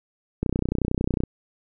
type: click train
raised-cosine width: 3 ms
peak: -10 dBFS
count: 26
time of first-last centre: 0.43-1.236 s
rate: 31 Hz
effects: none